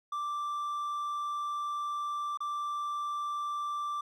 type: tone with dropouts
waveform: triangle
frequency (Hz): 1174.7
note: D6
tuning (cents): 0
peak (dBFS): -30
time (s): 0.12-4.01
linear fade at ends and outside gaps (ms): 5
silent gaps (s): 2.374-2.404
effects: none